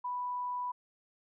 sine tone, 987.8 Hz, B5, in tune, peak -33 dBFS, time 0.04-0.72 s, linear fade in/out 10 ms, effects none

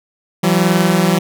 sawtooth tone pair together, 168.74 / 190 Hz, E3 / F#3, +41 / +46 cents, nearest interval major second, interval 205 cents, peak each -10 dBFS, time 0.43-1.19 s, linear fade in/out 10 ms, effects none

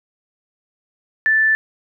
sine tone, 1760 Hz, A6, in tune, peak -12 dBFS, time 1.26-1.55 s, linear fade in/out 0 ms, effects none

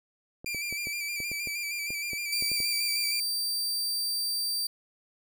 clicks, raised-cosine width 2 ms, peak -28 dBFS, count 12, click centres 0.445 / 0.547 / 0.726 / 0.871 / 1.203 / 1.316 / 1.473 / 1.905 / 2.133 / 2.424 / 2.517 / 2.603 s
sawtooth tone with vibrato, 2349 Hz, D7, in tune, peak -28 dBFS, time 0.46-3.2 s, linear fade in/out 2 ms, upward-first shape square, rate 6.4 Hz, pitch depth 33 cents each way
sawtooth tone, 4670 Hz, D8, 11 cents flat, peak -25 dBFS, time 2.32-4.67 s, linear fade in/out 5 ms
effects none

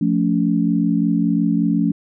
sine chord, F augmented, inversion none, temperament equal with one note detuned, 174.61 / 220 / 283.3 Hz, F3 / A3 / C#4, 0 / 0 / +38 cents, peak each -19 dBFS, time 0.01-1.92 s, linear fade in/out 5 ms, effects none

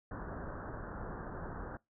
pink low-pass noise, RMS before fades -43 dBFS, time 0.11-1.77 s, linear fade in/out 2 ms, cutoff 1700 Hz, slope 96 dB/octave, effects noise-tail reverb RT60 0.2 s tail -24 dB re dry

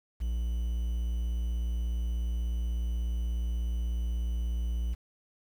triangle tone with quantisation, 58.27 Hz, A#1, in tune, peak -26 dBFS, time 0.2-4.95 s, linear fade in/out 20 ms, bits 9, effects none

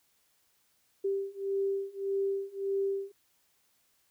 sine beating tone pair, 392 / 393.7 Hz, G4 / G4, 0 / +8 cents, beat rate 1.7 Hz, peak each -33 / -32 dBFS, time 1.04-3.12 s, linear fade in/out 10 ms, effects white hiss -71 dBFS RMS until 4.1 s

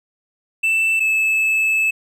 triangle tone pair in turn, 2655 / 2611 Hz, E7 / E7, +12 / -17 cents, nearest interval unison, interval 29 cents, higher first, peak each -13 dBFS, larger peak neither, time 0.63-1 / 1-1.91 s, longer second, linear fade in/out 10 ms, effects none

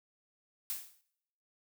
blue noise with exponential decay, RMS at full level -34 dBFS, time 0.7-1.01 s, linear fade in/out 0 ms, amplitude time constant 67 ms, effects noise-tail reverb RT60 0.8 s tail -22 dB re dry

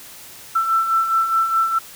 sine beating tone pair, 1331 / 1335.8 Hz, E6 / E6, +16 / +23 cents, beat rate 4.8 Hz, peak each -24 / -16 dBFS, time 0.55-1.79 s, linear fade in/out 10 ms, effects white hiss -40 dBFS RMS until 1.95 s

